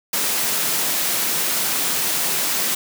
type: high-pass noise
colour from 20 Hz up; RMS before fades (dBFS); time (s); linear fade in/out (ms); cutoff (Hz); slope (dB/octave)
white; -21; 0.13-2.75; 5; 130; 96
effects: none